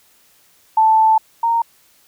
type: tone pair in turn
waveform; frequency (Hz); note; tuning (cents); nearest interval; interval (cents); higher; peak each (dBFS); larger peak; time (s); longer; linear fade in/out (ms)
sine; 880 / 925.3; A5 / A#5; 0 / -13; minor second; 87; second; -9 / -13; first; 0.77-1.18 / 1.43-1.62; first; 5
effects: white hiss -54 dBFS RMS until 2.07 s